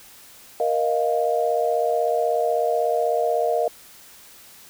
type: chord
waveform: sine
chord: Bb suspended fourth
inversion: none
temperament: equal with one note detuned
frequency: 470.2 / 622.3 / 698.5 Hz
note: Bb4 / Eb5 / F5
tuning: +15 / 0 / 0 cents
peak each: -23 dBFS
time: 0.6-3.68 s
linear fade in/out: 2 ms
effects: white hiss -47 dBFS RMS until 4.69 s